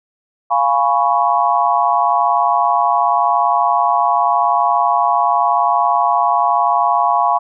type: chord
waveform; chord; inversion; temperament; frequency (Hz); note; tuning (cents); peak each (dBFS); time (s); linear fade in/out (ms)
sine; C# dominant seventh; first; equal; 698.5 / 830.6 / 987.8 / 1108.7; E#5 / G#5 / B5 / C#6; 0 / 0 / 0 / 0; -17; 0.5-7.39; 20
effects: none